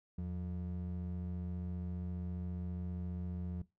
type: ring-modulated tone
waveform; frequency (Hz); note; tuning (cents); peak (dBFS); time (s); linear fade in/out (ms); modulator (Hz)
triangle; 130.81; C3; 0; -32; 0.18-3.62; 5; 47.4
effects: noise-tail reverb RT60 0.2 s tail -18 dB re dry